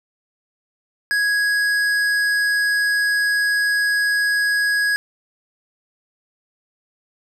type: tone with tanh clipping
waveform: triangle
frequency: 1661.2 Hz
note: G#6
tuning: in tune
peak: -18 dBFS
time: 1.11-4.96 s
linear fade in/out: 0 ms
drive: 17 dB
effects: none